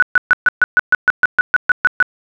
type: tone bursts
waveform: sine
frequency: 1480 Hz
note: F#6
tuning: in tune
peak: -6 dBFS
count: 14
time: 0-2.026 s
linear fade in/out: 0 ms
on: 24 ms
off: 130 ms
effects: none